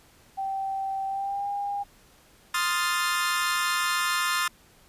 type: tone with pitch glide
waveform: sine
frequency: 777 to 807.7 Hz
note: G5 to G#5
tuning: -16 to -48 cents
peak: -27 dBFS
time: 0.37-1.84 s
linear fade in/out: 20 ms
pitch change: +68 cents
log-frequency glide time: 1.07-1.48 s
type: chord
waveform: sawtooth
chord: F dominant seventh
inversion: second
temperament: equal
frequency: 1046.5 / 1244.5 / 1396.9 / 1760 Hz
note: C6 / Eb6 / F6 / A6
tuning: 0 / 0 / 0 / 0 cents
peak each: -26 dBFS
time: 2.54-4.48 s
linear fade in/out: 5 ms
effects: pink hiss -57 dBFS RMS until 4.88 s + resampled to 32000 Hz